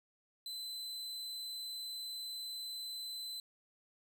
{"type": "tone", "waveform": "40% pulse", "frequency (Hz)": 4035, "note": "B7", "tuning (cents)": 36, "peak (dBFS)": -40, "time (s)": [0.46, 3.4], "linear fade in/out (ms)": 2, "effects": []}